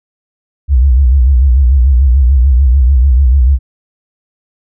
sine tone with vibrato, 65 Hz, C2, 11 cents flat, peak -4 dBFS, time 0.68-3.59 s, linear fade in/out 50 ms, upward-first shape sine, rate 6.8 Hz, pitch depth 150 cents each way, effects none

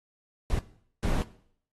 brown noise bursts at uneven times, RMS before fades -26 dBFS, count 2, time 0.5-0.59 / 1.03-1.22 s, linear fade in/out 0 ms, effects noise-tail reverb RT60 0.6 s tail -17 dB re dry + AAC 32 kbps

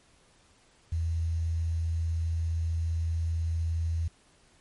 sine tone with quantisation, 82.41 Hz, E2, in tune, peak -26 dBFS, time 0.92-4.08 s, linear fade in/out 5 ms, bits 9, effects pink hiss -62 dBFS RMS until 4.6 s + MP3 48 kbps

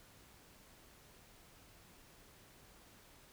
silence, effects pink hiss -62 dBFS RMS until 3.32 s

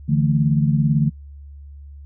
sine chord, D suspended second, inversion none, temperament equal, 146.83 / 164.81 / 220 Hz, D3 / E3 / A3, 0 / 0 / 0 cents, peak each -16 / -21 / -21 dBFS, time 0.08-1.1 s, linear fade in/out 20 ms, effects noise-tail reverb RT60 0.1 s tail -24 dB re dry + added 71 Hz sine -36 dBFS peak until 2.05 s

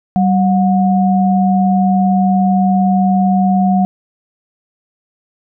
sine tone pair together, 192.1 / 725.3 Hz, G3 / F#5, -35 / -35 cents, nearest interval octave + major seventh, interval 2300 cents, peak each -10 / -15 dBFS, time 0.16-3.85 s, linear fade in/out 0 ms, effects none

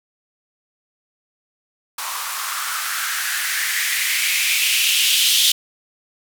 violet noise with band-pass filter sweep, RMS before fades -20 dBFS, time 1.98-5.52 s, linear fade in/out 5 ms, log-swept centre 1000 to 3400 Hz, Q 3.9, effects none

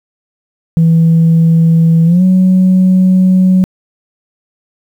sine tone with pitch glide, 164.4 to 185.6 Hz, E3 to F#3, -4 to +6 cents, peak -3 dBFS, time 0.77-3.64 s, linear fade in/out 0 ms, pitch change +210 cents, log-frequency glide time 2.05-2.23 s, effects tanh soft clip ceiling -2 dBFS + 7-bit

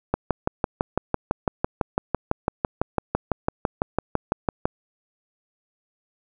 click train, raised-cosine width 1 ms, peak -6 dBFS, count 28, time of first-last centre 0.14-4.655 s, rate 5.98 Hz, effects none

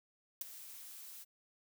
blue noise with ADSR envelope, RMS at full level -35 dBFS, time 0.41-1.25 s, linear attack 4 ms, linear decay 12 ms, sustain -16 dB, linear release 28 ms, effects none

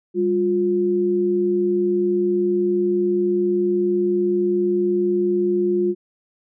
sine tone pair together, 199.12 / 354.8 Hz, G3 / F4, +27 / +27 cents, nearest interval minor seventh, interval 1000 cents, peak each -24 / -17 dBFS, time 0.14-5.95 s, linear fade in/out 50 ms, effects none

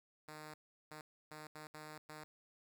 5% pulse tone bursts at uneven times, 153.4 Hz, D#3, 24 cents flat, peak -38 dBFS, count 6, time 0.28-0.54 / 0.91-1.01 / 1.31-1.47 / 1.55-1.67 / 1.74-1.98 / 2.09-2.24 s, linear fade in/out 2 ms, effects 13-bit

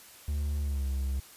triangle tone with pitch glide, 72.7 to 67.05 Hz, D2 to C2, -17 to +43 cents, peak -26 dBFS, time 0.28-1.2 s, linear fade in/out 5 ms, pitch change -140 cents, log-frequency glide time 0.6-0.88 s, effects white hiss -52 dBFS RMS until 1.36 s + resampled to 32000 Hz

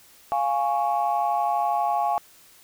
sine chord, Db major, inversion first, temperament equal, 698.5 / 830.6 / 1108.7 Hz, F5 / Ab5 / Db6, 0 / 0 / 0 cents, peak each -24 / -23 / -28 dBFS, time 0.32-2.18 s, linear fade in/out 0 ms, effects tanh soft clip ceiling -13 dBFS + white hiss -53 dBFS RMS until 2.63 s

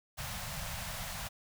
pink band-stop noise, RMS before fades -40 dBFS, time 0.17-1.29 s, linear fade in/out 20 ms, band 200 to 570 Hz, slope 48 dB/octave, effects none

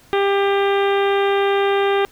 harmonic tone with a mistuned harmonic, 397.5 Hz, G4, 24 cents sharp, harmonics 1 / 2 / 3 / 4 / 5 / 6 / 7 / 8 / 9, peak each -16 / -22 / -26 / -28 / -30 / -32 / -33 / -34 / -35 dBFS, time 0.13-2.05 s, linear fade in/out 0 ms, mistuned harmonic 9, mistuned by +35 cents, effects pink hiss -50 dBFS RMS until 2.11 s

